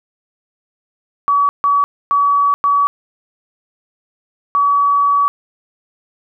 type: tone bursts at uneven times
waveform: sine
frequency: 1138 Hz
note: C#6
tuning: 45 cents sharp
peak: -10 dBFS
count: 5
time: 1.28-1.49 / 1.64-1.84 / 2.11-2.54 / 2.64-2.87 / 4.55-5.28 s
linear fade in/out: 0 ms
effects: none